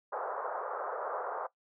pink band-pass noise, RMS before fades -37 dBFS, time 0.12-1.47 s, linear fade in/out 10 ms, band 460 to 1400 Hz, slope 48 dB/octave, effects noise-tail reverb RT60 0.1 s tail -17 dB re dry

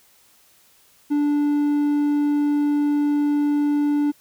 triangle tone, 292.1 Hz, D4, 9 cents flat, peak -15 dBFS, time 1.1-4.12 s, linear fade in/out 20 ms, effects white hiss -56 dBFS RMS until 4.2 s

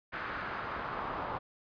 brown noise with band-pass filter sweep, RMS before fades -38 dBFS, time 0.12-1.39 s, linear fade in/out 20 ms, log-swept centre 1600 to 1000 Hz, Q 2, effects resampled to 11025 Hz

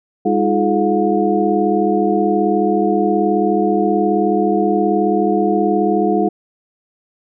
sine tone cluster, 202.1 / 313.4 / 352.2 / 426.9 / 718 Hz, G#3 / D#4 / F4 / G#4 / F5, -47 / +13 / +15 / +48 / +48 cents, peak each -19 dBFS, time 0.25-6.29 s, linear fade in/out 10 ms, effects none

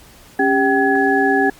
sine tone cluster, 275.7 / 398.7 / 771 / 1686 Hz, C#4 / G4 / G5 / G#6, -9 / +29 / -29 / +26 cents, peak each -18 dBFS, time 0.39-1.5 s, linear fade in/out 5 ms, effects pink hiss -45 dBFS RMS until 1.59 s + Opus 48 kbps

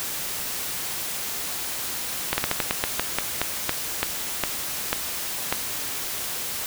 slowing click train, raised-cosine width 0.3 ms, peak -5 dBFS, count 15, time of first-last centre 2.33-5.525 s, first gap 50 ms, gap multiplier 1.21, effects white hiss -30 dBFS RMS until 6.66 s

